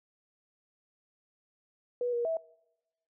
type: tone with pitch steps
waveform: sine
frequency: 488 / 475.3 / 652 Hz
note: B4 / A#4 / E5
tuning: -21 / +34 / -19 cents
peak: -28 dBFS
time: 2.01-2.37 s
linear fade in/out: 2 ms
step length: 120 ms
effects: noise-tail reverb RT60 1.0 s tail -25 dB re dry